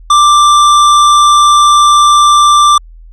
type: tone with hard clipping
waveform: triangle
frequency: 1179 Hz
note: D6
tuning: 6 cents sharp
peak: -5 dBFS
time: 0.1-2.78 s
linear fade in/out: 5 ms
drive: 18 dB
effects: added 41 Hz sine -31 dBFS peak until 3.12 s + resampled to 24000 Hz